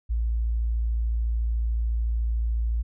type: tone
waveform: sine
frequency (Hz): 56.9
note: A#1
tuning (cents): -41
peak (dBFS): -22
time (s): 0.09-2.83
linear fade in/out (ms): 20
effects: none